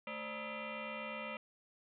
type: tone with frequency modulation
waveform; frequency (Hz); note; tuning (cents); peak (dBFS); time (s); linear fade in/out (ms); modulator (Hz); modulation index
sine; 896; A5; +31; -40; 0.07-1.37; 2; 372; 5.2
effects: none